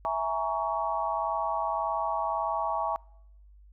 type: chord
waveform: sine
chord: A# half-diminished seventh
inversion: second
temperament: equal with one note detuned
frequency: 659.3 / 830.6 / 932.3 / 1121 Hz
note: E5 / G#5 / A#5 / C#6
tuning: 0 / 0 / 0 / +19 cents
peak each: -32 dBFS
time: 0.05-2.96 s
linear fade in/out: 0 ms
effects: noise-tail reverb RT60 0.8 s tail -26 dB re dry + added 50 Hz sine -51 dBFS peak until 3.72 s